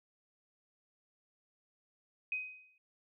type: tone with exponential decay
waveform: sine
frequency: 2513 Hz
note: D#7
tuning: 17 cents sharp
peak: -31 dBFS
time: 2.32-2.78 s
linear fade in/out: 2 ms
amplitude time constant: 100 ms
effects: none